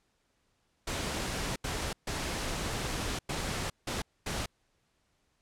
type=noise bursts at uneven times; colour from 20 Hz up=pink; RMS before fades=-34 dBFS; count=6; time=0.87-1.56 / 1.64-1.93 / 2.07-3.19 / 3.29-3.7 / 3.87-4.02 / 4.26-4.46 s; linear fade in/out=5 ms; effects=pink hiss -74 dBFS RMS until 5.41 s + low-pass 9000 Hz 12 dB/octave